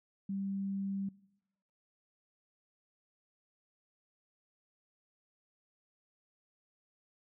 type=tone; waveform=sine; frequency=196 Hz; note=G3; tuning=in tune; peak=-34 dBFS; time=0.29-1.09 s; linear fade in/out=5 ms; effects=noise-tail reverb RT60 0.9 s tail -22 dB re dry